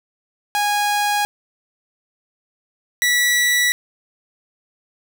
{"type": "tone pair in turn", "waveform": "sawtooth", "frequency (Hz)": [825, 1950.3], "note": ["G#5", "B6"], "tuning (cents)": [-12, -22], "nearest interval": "octave + minor third", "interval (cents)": 1490, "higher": "second", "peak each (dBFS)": [-13, -11], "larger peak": "second", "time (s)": [[0.55, 1.25], [3.02, 3.72]], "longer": "neither", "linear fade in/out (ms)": 0, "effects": []}